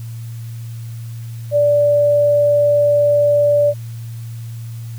sine tone, 583 Hz, D5, 13 cents flat, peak -10 dBFS, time 1.51-3.74 s, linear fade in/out 50 ms, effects added 115 Hz sine -26 dBFS peak until 4.98 s + white hiss -46 dBFS RMS until 4.98 s

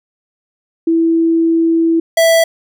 sine / square tone pair in turn, 329.6 / 659.2 Hz, E4 / E5, 0 / 0 cents, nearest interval octave, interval 1200 cents, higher second, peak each -9 / -8 dBFS, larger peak second, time 0.87-2 / 2.17-2.44 s, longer first, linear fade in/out 5 ms, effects none

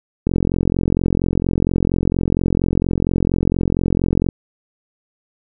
click train, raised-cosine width 3 ms, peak -4 dBFS, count 179, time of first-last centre 0.27-4.288 s, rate 44.3 Hz, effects none

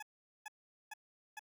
20% pulse tone bursts, 850 Hz, G#5, 40 cents sharp, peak -39 dBFS, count 4, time 0-1.394 s, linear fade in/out 5 ms, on 26 ms, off 430 ms, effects none

